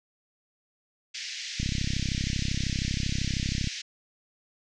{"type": "band-pass noise", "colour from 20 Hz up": "white", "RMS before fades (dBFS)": -37, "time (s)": [1.14, 3.82], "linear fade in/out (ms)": 10, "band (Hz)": [1800, 6300], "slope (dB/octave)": 48}
{"type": "click train", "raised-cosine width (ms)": 5, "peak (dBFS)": -17, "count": 69, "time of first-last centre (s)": [1.6, 3.673], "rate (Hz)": 32.8}
{"effects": []}